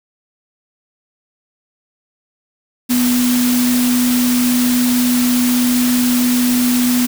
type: tone in noise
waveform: sine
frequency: 246.9 Hz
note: B3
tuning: in tune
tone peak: -12 dBFS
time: 2.89-7.07 s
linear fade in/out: 20 ms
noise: white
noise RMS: -21 dBFS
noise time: 2.89-7.07 s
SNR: +6 dB
effects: none